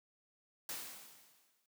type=noise with exponential decay; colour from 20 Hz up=white; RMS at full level=-41 dBFS; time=0.69-1.66 s; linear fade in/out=2 ms; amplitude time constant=210 ms; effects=noise-tail reverb RT60 0.1 s tail -21 dB re dry + high-pass 150 Hz 12 dB/octave